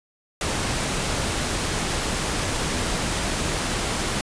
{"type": "noise", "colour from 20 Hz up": "pink", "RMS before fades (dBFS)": -25, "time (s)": [0.41, 4.21], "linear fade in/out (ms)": 2, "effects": ["resampled to 22050 Hz"]}